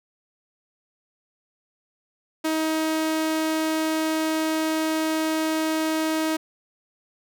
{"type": "tone", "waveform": "sawtooth", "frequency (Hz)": 316.4, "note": "D#4", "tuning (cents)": 29, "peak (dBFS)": -18, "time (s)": [2.44, 6.37], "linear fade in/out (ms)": 10, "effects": []}